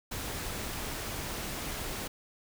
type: noise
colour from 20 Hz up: pink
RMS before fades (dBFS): -37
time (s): 0.11-2.08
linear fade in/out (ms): 10
effects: none